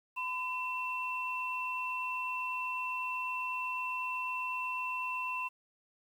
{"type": "tone pair together", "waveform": "sine", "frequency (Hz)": [1009.9, 2696], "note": ["B5", "E7"], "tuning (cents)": [38, 38], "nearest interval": "octave + perfect fourth", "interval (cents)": 1700, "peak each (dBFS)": [-36, -36], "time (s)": [0.16, 5.49], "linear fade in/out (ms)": 20, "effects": ["10-bit"]}